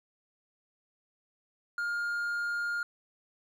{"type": "tone", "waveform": "triangle", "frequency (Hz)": 1413, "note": "F6", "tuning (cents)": 20, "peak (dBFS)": -28, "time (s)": [1.78, 2.83], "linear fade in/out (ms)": 2, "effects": []}